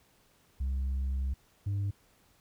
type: tone pair in turn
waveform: sine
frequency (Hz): 66.4 / 99.92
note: C2 / G2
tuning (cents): +26 / +34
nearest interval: perfect fifth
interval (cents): 708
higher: second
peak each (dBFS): -26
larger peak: neither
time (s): 0.6-1.34 / 1.66-1.91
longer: first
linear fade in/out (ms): 10
effects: tanh soft clip ceiling -28 dBFS + pink hiss -66 dBFS RMS until 2.4 s